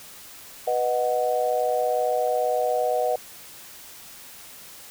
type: chord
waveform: sine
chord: B major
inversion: none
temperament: equal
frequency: 493.9 / 622.3 / 740 Hz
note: B4 / D#5 / F#5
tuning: 0 / 0 / 0 cents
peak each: -25 dBFS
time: 0.67-3.16 s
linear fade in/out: 5 ms
effects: white hiss -44 dBFS RMS until 4.9 s